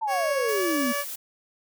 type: exponential sweep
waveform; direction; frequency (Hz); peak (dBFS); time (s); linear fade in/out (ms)
sine; down; 913 to 233.2; -24; 0.01-0.93; 20
type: tone with pitch glide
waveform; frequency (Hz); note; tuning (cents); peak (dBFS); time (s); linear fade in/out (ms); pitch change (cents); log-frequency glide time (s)
15% pulse; 554.4 to 572.3; C#5 to D5; 0 to -45; -20; 0.07-1.05; 50; +55; 0.44-0.65
type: noise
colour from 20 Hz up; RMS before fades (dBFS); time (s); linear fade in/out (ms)
blue; -35; 0.48-1.16; 10
effects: none